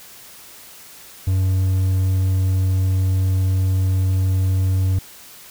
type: tone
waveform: triangle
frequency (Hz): 94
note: F#2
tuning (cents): +28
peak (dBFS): -13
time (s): 1.27-4.99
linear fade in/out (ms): 5
effects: white hiss -42 dBFS RMS until 5.5 s